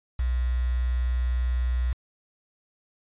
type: tone with quantisation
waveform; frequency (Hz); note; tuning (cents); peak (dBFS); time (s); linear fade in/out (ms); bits
sine; 61.74; B1; 0; -22; 0.19-1.93; 5; 7
effects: resampled to 8000 Hz